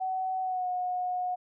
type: tone with pitch glide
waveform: sine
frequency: 752 to 726.4 Hz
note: F#5 to F#5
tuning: +28 to -32 cents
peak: -28 dBFS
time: 0-1.36 s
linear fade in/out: 20 ms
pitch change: -60 cents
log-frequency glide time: 0.41-0.68 s
effects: none